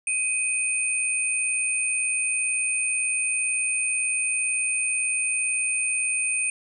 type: tone pair together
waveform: sine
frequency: 2509 / 8941 Hz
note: D#7 / C#9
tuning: +14 / +14 cents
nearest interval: octave + minor seventh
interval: 2200 cents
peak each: -25 dBFS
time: 0.07-6.5 s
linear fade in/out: 2 ms
effects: none